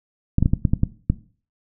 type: clicks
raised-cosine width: 5 ms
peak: -4 dBFS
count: 8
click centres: 0.384 / 0.426 / 0.459 / 0.535 / 0.652 / 0.735 / 0.834 / 1.1 s
effects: noise-tail reverb RT60 0.4 s tail -17 dB re dry